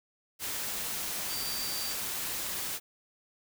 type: tone in noise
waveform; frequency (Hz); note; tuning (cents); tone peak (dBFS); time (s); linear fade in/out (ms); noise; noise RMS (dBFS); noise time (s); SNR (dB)
sine; 4663; D8; -13; -37; 1.28-1.96; 50; white; -35; 0.39-2.8; -5
effects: none